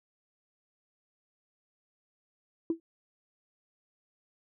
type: tone with exponential decay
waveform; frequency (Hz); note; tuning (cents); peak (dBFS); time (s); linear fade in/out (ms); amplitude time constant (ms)
sine; 329.6; E4; 0; -21; 2.7-2.8; 2; 20
effects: tanh soft clip ceiling -19 dBFS